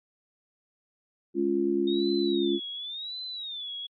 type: harmonic tone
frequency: 69.5 Hz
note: C#2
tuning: 5 cents sharp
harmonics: 3 / 4 / 5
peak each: -32 / -29 / -25 dBFS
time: 1.34-2.6 s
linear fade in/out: 50 ms
type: tone with vibrato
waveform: sine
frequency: 3664 Hz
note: A#7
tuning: 31 cents flat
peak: -34 dBFS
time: 1.87-3.87 s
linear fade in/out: 10 ms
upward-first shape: sine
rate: 0.92 Hz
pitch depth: 170 cents each way
effects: AAC 48 kbps